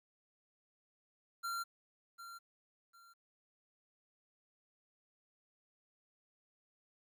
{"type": "tone with echo", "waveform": "square", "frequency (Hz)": 1375, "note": "F6", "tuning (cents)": -27, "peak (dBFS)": -38, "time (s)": [1.43, 1.64], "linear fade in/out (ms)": 20, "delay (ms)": 750, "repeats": 2, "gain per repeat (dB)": -11, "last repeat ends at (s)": 3.14, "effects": ["13-bit"]}